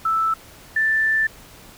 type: tone pair in turn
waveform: sine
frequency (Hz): 1318.5 / 1766.9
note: E6 / A6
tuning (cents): 0 / +7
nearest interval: perfect fourth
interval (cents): 507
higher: second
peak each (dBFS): -17 / -16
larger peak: second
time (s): 0.05-0.34 / 0.76-1.27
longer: second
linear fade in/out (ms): 5
effects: pink hiss -45 dBFS RMS until 1.77 s